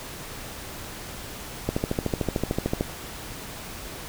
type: click train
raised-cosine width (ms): 2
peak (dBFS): -10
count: 16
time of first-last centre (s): 1.69-2.809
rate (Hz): 13.4
effects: pink hiss -38 dBFS RMS until 4.08 s